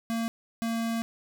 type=tone pair in turn; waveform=square; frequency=228.6 / 228.6 Hz; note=A#3 / A#3; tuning=-34 / -34 cents; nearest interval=unison; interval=0 cents; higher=neither; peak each=-28 dBFS; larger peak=neither; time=0.1-0.28 / 0.62-1.02 s; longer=second; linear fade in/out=0 ms; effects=none